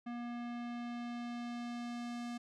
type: tone with low-pass filter sweep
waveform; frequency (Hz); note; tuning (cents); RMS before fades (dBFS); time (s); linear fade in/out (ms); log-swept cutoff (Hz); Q
square; 239.1; A#3; +44; -42; 0.06-2.38; 10; 2200 to 7500; 0.81
effects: none